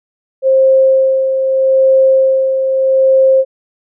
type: tone with tremolo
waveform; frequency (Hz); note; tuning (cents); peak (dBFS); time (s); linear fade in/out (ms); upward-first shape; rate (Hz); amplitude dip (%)
sine; 530; C5; +22; -5; 0.42-3.45; 50; sine; 0.8; 50
effects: none